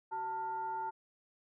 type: tone with frequency modulation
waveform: sine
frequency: 892 Hz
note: A5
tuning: 23 cents sharp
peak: -35 dBFS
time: 0.11-0.91 s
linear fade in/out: 20 ms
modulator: 513 Hz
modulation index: 0.43
effects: none